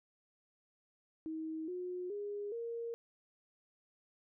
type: tone with pitch steps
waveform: sine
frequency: 317.9 / 361 / 409.9 / 465.4 Hz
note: D#4 / F#4 / G#4 / A#4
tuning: +37 / -43 / -23 / -3 cents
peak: -38 dBFS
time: 1.26-2.94 s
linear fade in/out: 0 ms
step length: 420 ms
effects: none